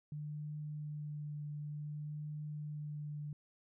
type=tone with vibrato; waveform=sine; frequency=149.2 Hz; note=D3; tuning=28 cents sharp; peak=-40 dBFS; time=0.12-3.33 s; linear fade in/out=2 ms; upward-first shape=triangle; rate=0.55 Hz; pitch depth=16 cents each way; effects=none